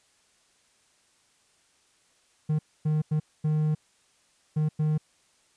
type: tone bursts at uneven times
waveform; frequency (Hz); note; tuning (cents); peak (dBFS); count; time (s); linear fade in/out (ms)
triangle; 153.6; D#3; -22; -20; 6; 2.49-2.59 / 2.85-3.02 / 3.11-3.2 / 3.44-3.75 / 4.56-4.69 / 4.79-4.98; 10
effects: white hiss -65 dBFS RMS until 5.56 s + resampled to 22050 Hz